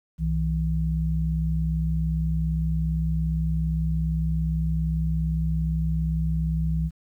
sine tone pair together, 63.4 / 160.87 Hz, B1 / E3, +46 / -42 cents, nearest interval octave + major third, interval 1612 cents, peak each -25 / -24 dBFS, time 0.18-6.91 s, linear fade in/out 50 ms, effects 10-bit

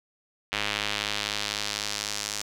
square tone with band-pass filter sweep, 52 Hz, G#1, 3 cents sharp, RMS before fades -31 dBFS, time 0.52-2.42 s, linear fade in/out 5 ms, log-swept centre 2800 to 6200 Hz, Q 1.4, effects none

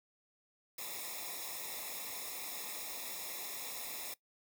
white noise with comb filter, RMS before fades -43 dBFS, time 0.78-4.14 s, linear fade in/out 5 ms, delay 0.66 ms, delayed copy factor -0.95, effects noise-tail reverb RT60 0.1 s tail -19 dB re dry

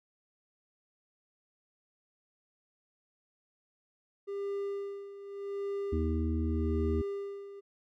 triangle tone with tremolo, 399.5 Hz, G4, 33 cents sharp, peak -30 dBFS, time 4.27-7.61 s, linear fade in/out 20 ms, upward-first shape sine, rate 0.84 Hz, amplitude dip 75%
harmonic tone, 79.8 Hz, D#2, 44 cents sharp, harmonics 1 / 3 / 4, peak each -30 / -35 / -36 dBFS, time 5.92-7.02 s, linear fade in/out 10 ms
effects none

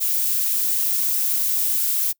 violet noise, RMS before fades -21 dBFS, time 0-2.13 s, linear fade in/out 20 ms, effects noise-tail reverb RT60 0.1 s tail -26 dB re dry

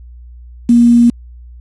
sine tone with quantisation, 237.2 Hz, A#3, 30 cents sharp, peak -4 dBFS, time 0.69-1.1 s, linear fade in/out 5 ms, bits 5, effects added 60 Hz sine -32 dBFS peak until 1.6 s + resampled to 24000 Hz

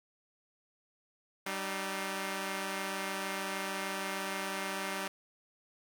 5% pulse tone pair together, 193.42 / 303.4 Hz, G3 / D#4, -23 / -44 cents, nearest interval minor sixth, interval 779 cents, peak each -25 / -28 dBFS, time 1.46-5.08 s, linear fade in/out 5 ms, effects none

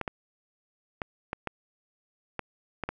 clicks, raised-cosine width 0.5 ms, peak -16 dBFS, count 8, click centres 0.013 / 0.078 / 1.018 / 1.331 / 1.473 / 2.393 / 2.837 / 2.89 s, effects none

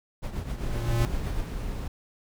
brown noise with tremolo, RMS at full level -29 dBFS, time 0.22-1.42 s, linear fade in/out 20 ms, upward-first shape triangle, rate 7.8 Hz, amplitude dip 70%
square tone with exponential growth, 116.54 Hz, A#2, in tune, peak -22 dBFS, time 0.22-1.05 s, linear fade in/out 0 ms, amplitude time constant 180 ms
brown noise, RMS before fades -32 dBFS, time 0.66-1.88 s, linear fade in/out 5 ms
effects none

